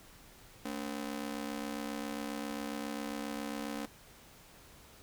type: ring-modulated tone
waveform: sawtooth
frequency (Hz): 255.2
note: C4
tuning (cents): -43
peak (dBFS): -30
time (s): 0.65-3.86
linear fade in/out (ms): 5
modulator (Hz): 33.7
effects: pink hiss -57 dBFS RMS until 5.02 s